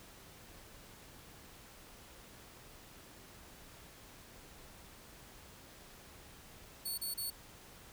5% pulse tone bursts, 4435 Hz, C#8, in tune, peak -30 dBFS, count 3, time 6.85-7.304 s, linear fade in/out 10 ms, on 130 ms, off 32 ms, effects pink hiss -56 dBFS RMS until 7.92 s

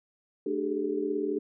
sine tone cluster, 218 / 296 / 389.4 / 412.4 / 427.8 Hz, A3 / D4 / G4 / G#4 / A4, -16 / +14 / -12 / -12 / -49 cents, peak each -40 / -32 / -31 / -40 / -33 dBFS, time 0.46-1.39 s, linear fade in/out 5 ms, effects none

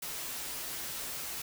white noise with comb filter, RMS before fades -39 dBFS, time 0.02-1.42 s, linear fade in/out 5 ms, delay 10 ms, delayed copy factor -0.55, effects none

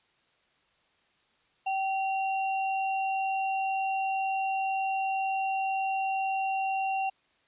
sine tone pair together, 772 / 2751 Hz, G5 / F7, -27 / -27 cents, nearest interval octave + minor seventh, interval 2200 cents, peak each -27 / -36 dBFS, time 1.66-7.1 s, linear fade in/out 10 ms, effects white hiss -68 dBFS RMS until 7.47 s + resampled to 8000 Hz

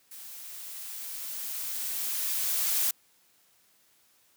blue noise with level ramp, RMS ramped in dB -45 to -26 dBFS, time 0.11-2.91 s, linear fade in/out 5 ms, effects white hiss -65 dBFS RMS until 4.36 s + high-pass 80 Hz 12 dB/octave

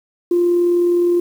sine tone with amplitude modulation, 349.2 Hz, F4, in tune, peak -10 dBFS, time 0.31-1.2 s, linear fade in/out 5 ms, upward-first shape sine, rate 39.7 Hz, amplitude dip 25%, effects tanh soft clip ceiling -7 dBFS + 7-bit

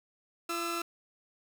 sawtooth tone cluster, 340.3 / 1221 / 1335 Hz, F4 / D#6 / E6, -45 / -33 / +22 cents, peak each -32 / -40 / -31 dBFS, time 0.49-0.82 s, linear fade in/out 5 ms, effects none

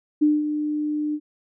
sine tone with ADSR envelope, 300 Hz, D4, 37 cents sharp, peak -13 dBFS, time 0.21-1.2 s, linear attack 16 ms, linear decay 200 ms, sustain -9 dB, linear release 58 ms, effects none

